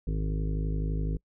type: harmonic tone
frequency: 51.91 Hz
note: G#1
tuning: in tune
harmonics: 1 / 2 / 3 / 5 / 6 / 7 / 8 / 9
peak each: -28 / -38 / -33 / -40 / -47 / -47 / -45 / -47 dBFS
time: 0.07-1.17 s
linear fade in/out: 5 ms
effects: noise-tail reverb RT60 0.1 s tail -25 dB re dry